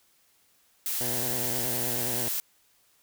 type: noise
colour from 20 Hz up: blue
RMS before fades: -30 dBFS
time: 0.86-2.4 s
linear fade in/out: 0 ms
type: tone with vibrato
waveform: 10% pulse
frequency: 122.1 Hz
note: B2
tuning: 19 cents flat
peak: -25 dBFS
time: 1.01-2.28 s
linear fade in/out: 0 ms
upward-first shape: sine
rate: 9.5 Hz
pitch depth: 69 cents each way
effects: white hiss -65 dBFS RMS until 3.02 s